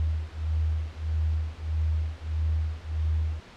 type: beating tone pair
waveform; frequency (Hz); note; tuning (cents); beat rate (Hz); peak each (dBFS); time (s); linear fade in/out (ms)
sine; 77.78 / 79.38; D#2 / D#2; 0 / +35; 1.6; -28; 0-3.4; 0
effects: pink hiss -48 dBFS RMS until 3.56 s + low-pass 4000 Hz 12 dB/octave